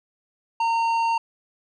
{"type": "tone with tanh clipping", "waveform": "sine", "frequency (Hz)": 917, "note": "A#5", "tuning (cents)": -29, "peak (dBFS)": -21, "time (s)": [0.6, 1.18], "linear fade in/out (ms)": 5, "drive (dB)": 10, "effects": []}